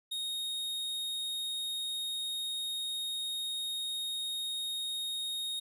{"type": "tone", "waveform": "45% pulse", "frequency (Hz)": 3729, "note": "A#7", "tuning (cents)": 0, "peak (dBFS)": -34, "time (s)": [0.11, 5.6], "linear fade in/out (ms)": 10, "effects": ["resampled to 32000 Hz", "12-bit"]}